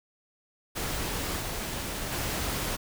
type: noise with level steps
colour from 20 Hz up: pink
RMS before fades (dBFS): -32 / -34 / -31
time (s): 0.75-2.77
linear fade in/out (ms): 20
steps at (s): 1.4 / 2.11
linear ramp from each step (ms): 20
effects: none